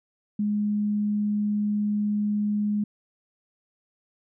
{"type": "tone", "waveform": "sine", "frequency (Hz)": 208.2, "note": "G#3", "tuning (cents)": 5, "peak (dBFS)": -22, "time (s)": [0.39, 2.84], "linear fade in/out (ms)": 5, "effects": []}